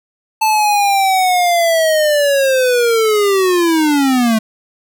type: linear sweep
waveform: square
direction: down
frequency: 880 to 215.7 Hz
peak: -11 dBFS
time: 0.41-4.39 s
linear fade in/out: 10 ms
effects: none